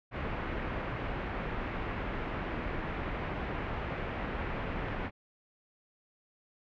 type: low-pass noise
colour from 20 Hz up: pink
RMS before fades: -36 dBFS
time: 0.11-5.11 s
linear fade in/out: 50 ms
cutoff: 2400 Hz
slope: 24 dB/octave
effects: none